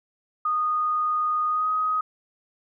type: tone with pitch glide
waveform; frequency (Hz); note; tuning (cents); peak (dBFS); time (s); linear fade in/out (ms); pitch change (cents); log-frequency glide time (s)
sine; 1234 to 1257; D#6 to D#6; -15 to +17; -21; 0.45-2.01; 5; +32; 1.49-1.69
effects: none